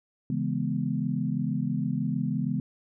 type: chord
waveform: sine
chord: C# minor seventh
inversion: none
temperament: equal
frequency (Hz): 138.59 / 164.81 / 207.7 / 246.9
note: C#3 / E3 / G#3 / B3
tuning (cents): 0 / 0 / 0 / 0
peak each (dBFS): -31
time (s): 0.3-2.6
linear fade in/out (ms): 2
effects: none

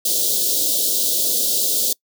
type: band-stop noise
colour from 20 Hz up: white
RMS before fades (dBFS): -19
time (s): 0.05-1.93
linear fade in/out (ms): 5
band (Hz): 600 to 3400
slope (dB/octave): 48
effects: noise-tail reverb RT60 0.1 s tail -25 dB re dry + high-pass 300 Hz 12 dB/octave

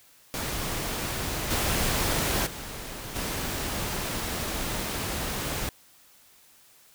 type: noise with level steps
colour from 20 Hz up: pink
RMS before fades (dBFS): -31 / -26 / -38 / -31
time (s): 0.34-5.69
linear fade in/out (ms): 0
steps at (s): 1.5 / 2.46 / 3.15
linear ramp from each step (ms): 10
effects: white hiss -57 dBFS RMS until 6.94 s

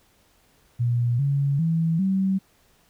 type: tone with pitch steps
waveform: sine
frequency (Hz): 120 / 140.25 / 163.92 / 191.59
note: B2 / C#3 / E3 / G3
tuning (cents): -49 / +21 / -9 / -39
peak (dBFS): -19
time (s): 0.79-2.39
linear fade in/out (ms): 20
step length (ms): 400
effects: pink hiss -61 dBFS RMS until 2.89 s

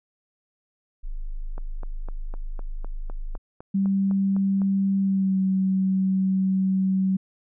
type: tone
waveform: sine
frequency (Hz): 25.96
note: G#0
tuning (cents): 0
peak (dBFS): -27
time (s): 1.03-3.38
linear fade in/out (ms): 20
type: click train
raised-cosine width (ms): 1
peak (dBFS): -26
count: 13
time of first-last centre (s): 1.58-4.618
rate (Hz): 3.95
type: tone with pitch glide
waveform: sine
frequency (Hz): 195.1 to 190.09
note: G3 to F#3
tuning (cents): -8 to +47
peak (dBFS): -19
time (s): 3.74-7.17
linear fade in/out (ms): 10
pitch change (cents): -45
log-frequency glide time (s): 5-5.38
effects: none

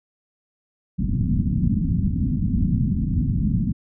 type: low-pass noise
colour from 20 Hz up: white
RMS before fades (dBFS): -21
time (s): 0.98-3.73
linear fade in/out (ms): 20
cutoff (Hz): 240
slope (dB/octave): 48
effects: none

